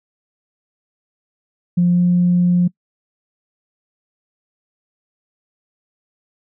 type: tone with pitch glide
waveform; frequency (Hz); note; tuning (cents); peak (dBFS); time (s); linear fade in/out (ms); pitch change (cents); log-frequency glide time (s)
sine; 175.7 to 177.02; F3 to F3; +11 to +24; -10; 1.77-2.68; 10; +13; 1.91-2.01
effects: noise-tail reverb RT60 0.1 s tail -24 dB re dry + tanh soft clip ceiling -6 dBFS